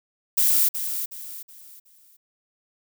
violet noise with echo, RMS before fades -19 dBFS, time 0.37-0.69 s, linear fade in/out 10 ms, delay 370 ms, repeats 4, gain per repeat -9 dB, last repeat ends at 2.17 s, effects none

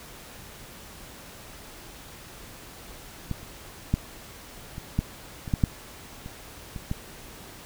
clicks, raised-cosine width 5 ms, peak -16 / -30 / -9 / -23 / -10 / -23 / -10 / -7 / -24 / -23 / -15 dBFS, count 11, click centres 3.313 / 3.431 / 3.94 / 4.781 / 4.99 / 5.478 / 5.538 / 5.638 / 6.261 / 6.762 / 6.914 s, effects pink hiss -45 dBFS RMS until 7.65 s

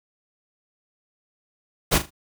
pink noise with echo, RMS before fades -18 dBFS, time 1.91-1.99 s, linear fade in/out 20 ms, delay 39 ms, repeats 3, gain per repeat -11 dB, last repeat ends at 2.107 s, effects none

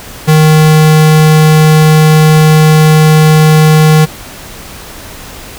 square tone, 155.4 Hz, D#3, 2 cents flat, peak -3 dBFS, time 0.27-4.06 s, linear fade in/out 20 ms, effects pink hiss -28 dBFS RMS until 5.58 s

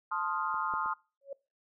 sine chord, F dominant seventh, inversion first, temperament equal, 880 / 1046.5 / 1244.5 / 1396.9 Hz, A5 / C6 / Eb6 / F6, 0 / 0 / 0 / 0 cents, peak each -37 / -35 / -34 / -38 dBFS, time 0.11-0.94 s, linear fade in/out 10 ms
clicks, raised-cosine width 1 ms, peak -38 / -29 / -35 dBFS, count 3, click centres 0.543 / 0.738 / 0.86 s
sine tone with exponential growth, 554.4 Hz, C#5, in tune, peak -33 dBFS, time 1.21-1.33 s, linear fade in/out 5 ms, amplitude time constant 25 ms
effects noise-tail reverb RT60 0.3 s tail -23 dB re dry

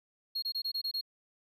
triangle tone bursts, 4285 Hz, C8, 40 cents sharp, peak -30 dBFS, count 7, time 0.35-1.012 s, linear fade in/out 10 ms, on 74 ms, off 24 ms, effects none

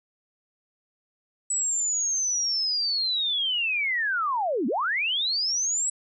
sine linear two-way sweep, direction down then up, 7920 to 207.7 to 7920 Hz, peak -23 dBFS, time 1.5-5.9 s, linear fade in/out 5 ms, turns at 4.67 s, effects none

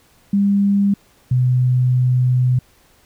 sine tone pair in turn, 200.2 / 126.12 Hz, G3 / B2, +37 / +37 cents, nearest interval minor sixth, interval 800 cents, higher first, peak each -12 dBFS, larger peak neither, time 0.33-0.94 / 1.31-2.59 s, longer second, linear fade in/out 5 ms, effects pink hiss -54 dBFS RMS until 3.05 s

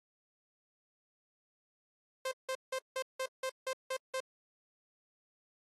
sawtooth tone bursts, 523 Hz, C5, 1 cent flat, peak -30 dBFS, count 9, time 2.25-4.204 s, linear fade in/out 5 ms, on 66 ms, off 170 ms, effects AAC 32 kbps

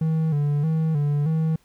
triangle tone with vibrato, 152.5 Hz, D#3, 34 cents flat, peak -17 dBFS, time 0.01-1.56 s, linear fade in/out 5 ms, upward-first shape square, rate 1.6 Hz, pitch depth 80 cents each way, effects pink hiss -62 dBFS RMS until 1.64 s

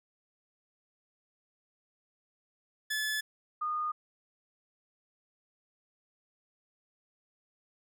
sawtooth / sine tone pair in turn, 1725 / 1226.1 Hz, A6 / D#6, -35 / -26 cents, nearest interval tritone, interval 591 cents, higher first, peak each -27 / -30 dBFS, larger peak first, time 2.9-3.21 / 3.61-3.92 s, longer neither, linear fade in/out 10 ms, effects none

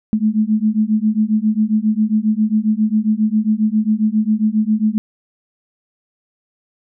sine beating tone pair, 211.8 / 219.2 Hz, G#3 / A3, +34 / -6 cents, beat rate 7.4 Hz, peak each -16 dBFS, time 0.13-4.98 s, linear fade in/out 0 ms, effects none

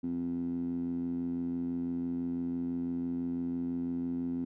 15% pulse tone with band-pass filter, 86 Hz, F2, 26 cents flat, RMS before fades -34 dBFS, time 0.03-4.45 s, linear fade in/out 10 ms, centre 250 Hz, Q 5.7, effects none

